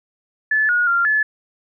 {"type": "tone with pitch steps", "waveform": "sine", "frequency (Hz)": [1733, 1445, 1388, 1724], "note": ["A6", "F#6", "F6", "A6"], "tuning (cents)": [-27, -41, -11, -36], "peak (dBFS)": -14, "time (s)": [0.51, 1.23], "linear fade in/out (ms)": 5, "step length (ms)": 180, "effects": []}